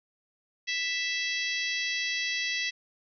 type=harmonic tone; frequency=659.3 Hz; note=E5; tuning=in tune; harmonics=3 / 4 / 5 / 6 / 7 / 8 / 9; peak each=-32 / -34 / -36 / -38 / -39 / -40 / -41 dBFS; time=0.67-2.71 s; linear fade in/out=20 ms; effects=none